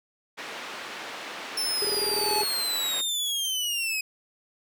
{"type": "band-pass noise", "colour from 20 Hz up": "white", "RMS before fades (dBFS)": -38, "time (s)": [0.37, 3.02], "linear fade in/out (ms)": 20, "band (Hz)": [290, 2700], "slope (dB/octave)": 12}
{"type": "tone with exponential growth", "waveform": "square", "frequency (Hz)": 853, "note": "G#5", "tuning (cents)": 46, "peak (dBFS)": -25, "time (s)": [1.45, 2.42], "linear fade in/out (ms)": 5, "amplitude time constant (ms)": 210}
{"type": "linear sweep", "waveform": "sawtooth", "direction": "down", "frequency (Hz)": [5350, 2510], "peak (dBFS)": -23, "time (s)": [1.57, 4.01], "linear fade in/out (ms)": 5}
{"type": "tone bursts", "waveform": "sine", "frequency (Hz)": 410, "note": "G#4", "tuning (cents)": -22, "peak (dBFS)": -27, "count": 13, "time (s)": [1.82, 2.435], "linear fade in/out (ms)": 0, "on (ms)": 27, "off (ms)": 22}
{"effects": []}